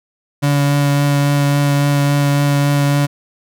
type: tone with vibrato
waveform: 35% pulse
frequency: 142.9 Hz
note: D3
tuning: 47 cents flat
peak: -10 dBFS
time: 0.42-3.07 s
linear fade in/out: 20 ms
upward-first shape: triangle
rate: 3.6 Hz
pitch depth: 13 cents each way
effects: none